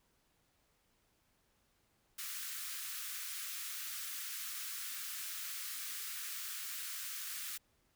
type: high-pass noise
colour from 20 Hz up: white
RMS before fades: -43 dBFS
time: 2.18-7.58 s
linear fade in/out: 10 ms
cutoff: 1200 Hz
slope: 48 dB/octave
effects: pink hiss -75 dBFS RMS until 7.95 s